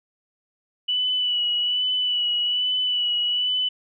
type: tone with vibrato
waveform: sine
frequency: 2960 Hz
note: F#7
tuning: in tune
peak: -20 dBFS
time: 0.88-3.69 s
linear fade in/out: 10 ms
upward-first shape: sine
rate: 1.2 Hz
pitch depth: 27 cents each way
effects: none